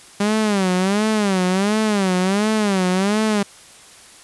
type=tone with vibrato; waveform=sawtooth; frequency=199.2 Hz; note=G3; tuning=28 cents sharp; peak=-12 dBFS; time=0.2-3.43 s; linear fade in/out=5 ms; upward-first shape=sine; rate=1.4 Hz; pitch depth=160 cents each way; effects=white hiss -44 dBFS RMS until 4.23 s + resampled to 24000 Hz